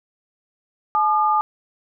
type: tone pair together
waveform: sine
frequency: 857 / 1210.7 Hz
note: A5 / D#6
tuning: -46 / -48 cents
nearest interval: tritone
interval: 598 cents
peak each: -18 dBFS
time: 0.95-1.41 s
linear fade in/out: 0 ms
effects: none